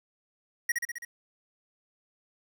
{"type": "tone with echo", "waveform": "square", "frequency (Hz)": 1896, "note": "A#6", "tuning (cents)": 29, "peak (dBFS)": -24, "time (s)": [0.69, 0.72], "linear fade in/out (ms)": 5, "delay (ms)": 66, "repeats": 5, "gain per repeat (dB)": -3, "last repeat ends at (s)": 1.05, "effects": ["10-bit"]}